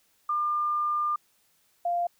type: tone pair in turn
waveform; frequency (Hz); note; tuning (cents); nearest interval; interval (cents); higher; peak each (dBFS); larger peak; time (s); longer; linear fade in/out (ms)
sine; 1200 / 696.6; D6 / F5; +37 / -5; major sixth; 942; first; -24; neither; 0.29-1.16 / 1.85-2.07; first; 5
effects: white hiss -67 dBFS RMS until 2.19 s